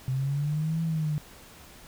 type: linear two-way sweep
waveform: sine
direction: up then down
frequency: 128.7 to 164.81 to 148.1 Hz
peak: -25 dBFS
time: 0.08-1.18 s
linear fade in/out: 0 ms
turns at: 0.82 s
effects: pink hiss -50 dBFS RMS until 1.87 s